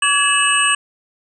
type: tone cluster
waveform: sine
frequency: 1143 / 1677 / 2625 / 2921 / 8280 Hz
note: D6 / G#6 / E7 / F#7 / C9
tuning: -47 / +16 / -8 / -23 / -19 cents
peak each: -19 dBFS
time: 0.02-0.75 s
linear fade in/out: 5 ms
effects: none